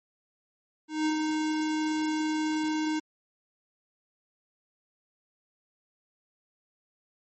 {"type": "tone with ADSR envelope", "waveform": "square", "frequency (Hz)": 310, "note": "D#4", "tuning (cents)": -6, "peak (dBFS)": -24, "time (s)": [0.88, 3], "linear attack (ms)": 180, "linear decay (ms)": 93, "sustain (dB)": -3, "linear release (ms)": 15, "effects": ["MP3 32 kbps"]}